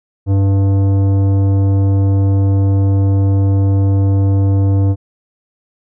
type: tone with tanh clipping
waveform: sine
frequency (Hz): 98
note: G2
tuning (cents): 0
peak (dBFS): -11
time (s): 0.26-4.96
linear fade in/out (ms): 50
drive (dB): 13
effects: none